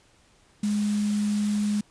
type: tone in noise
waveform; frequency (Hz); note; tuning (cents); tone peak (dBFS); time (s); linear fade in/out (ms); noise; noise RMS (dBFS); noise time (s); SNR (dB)
sine; 207.7; G#3; 0; -22; 0.63-1.81; 5; white; -39; 0.63-1.81; +14
effects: pink hiss -60 dBFS RMS until 1.9 s + resampled to 22050 Hz